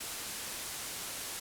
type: low-pass noise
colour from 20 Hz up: white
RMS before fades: -41 dBFS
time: 0-1.4 s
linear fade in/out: 10 ms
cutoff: 12000 Hz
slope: 24 dB/octave
effects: none